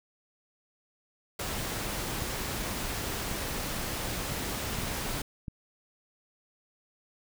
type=noise; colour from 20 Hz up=pink; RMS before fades=-34 dBFS; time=1.39-5.22 s; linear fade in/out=5 ms
type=clicks; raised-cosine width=5 ms; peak=-24 dBFS; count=6; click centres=2.221 / 3.314 / 4.322 / 4.787 / 4.835 / 5.482 s
effects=none